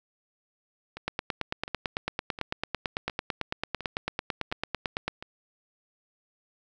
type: two click trains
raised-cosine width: 0.3 ms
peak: -12 / -22 dBFS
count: 37 / 7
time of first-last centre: 1.08-5.08 / 0.97-5.225 s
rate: 9 / 1.41 Hz
effects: none